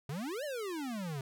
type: exponential two-way sweep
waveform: square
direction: up then down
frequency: 130 to 620 to 130 Hz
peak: -37 dBFS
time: 0.09-1.21 s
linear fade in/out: 2 ms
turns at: 0.44 s
effects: none